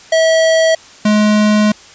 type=tone pair in turn; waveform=square; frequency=647 / 211.3 Hz; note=E5 / G#3; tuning=-32 / +30 cents; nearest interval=octave + perfect fifth; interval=1938 cents; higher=first; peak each=-9 dBFS; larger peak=neither; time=0.12-0.75 / 1.05-1.72 s; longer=second; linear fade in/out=5 ms; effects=white hiss -39 dBFS RMS until 1.94 s + resampled to 16000 Hz